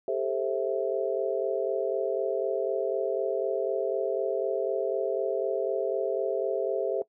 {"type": "chord", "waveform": "sine", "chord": "A minor seventh", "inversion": "third", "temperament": "just", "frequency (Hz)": [396, 440, 528, 660], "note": ["G4", "A4", "C5", "E5"], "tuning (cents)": [18, 0, 16, 2], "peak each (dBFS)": -31, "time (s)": [0.08, 7.02], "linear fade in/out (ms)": 2, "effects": ["noise-tail reverb RT60 0.1 s tail -19 dB re dry"]}